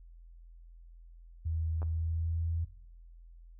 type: tone with pitch glide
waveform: sine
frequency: 80.9 to 83.03 Hz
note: E2 to E2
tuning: -32 to +13 cents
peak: -30 dBFS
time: 1.45-2.65 s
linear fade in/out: 10 ms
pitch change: +45 cents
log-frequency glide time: 1.83-2.42 s
type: clicks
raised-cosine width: 1 ms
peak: -31 dBFS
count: 2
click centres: 1.819 / 1.829 s
effects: noise-tail reverb RT60 0.9 s tail -19 dB re dry + added 42 Hz sine -50 dBFS peak until 3.59 s